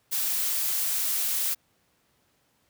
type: noise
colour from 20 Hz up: blue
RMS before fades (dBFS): -27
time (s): 0.11-1.55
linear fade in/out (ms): 20
effects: pink hiss -68 dBFS RMS until 2.69 s + high-pass 80 Hz 12 dB/octave